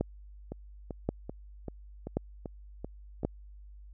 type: two click trains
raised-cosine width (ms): 2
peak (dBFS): -24 / -15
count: 8 / 4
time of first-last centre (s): 0.52-3.233 / 0.01-3.25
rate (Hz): 2.58 / 0.926
effects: added 50 Hz sine -47 dBFS peak until 3.93 s